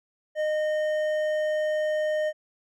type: tone with hard clipping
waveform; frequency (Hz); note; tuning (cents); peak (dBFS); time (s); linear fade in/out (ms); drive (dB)
triangle; 614; D#5; -23; -25; 0.35-2.33; 50; 11
effects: none